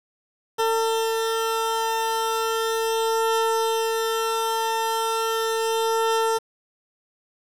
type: beating tone pair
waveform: 20% pulse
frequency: 449.6 / 449.96 Hz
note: A4 / A4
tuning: +37 / +39 cents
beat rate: 0.36 Hz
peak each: -26 / -17 dBFS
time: 0.58-6.39 s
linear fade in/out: 20 ms
effects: resampled to 32000 Hz + 7-bit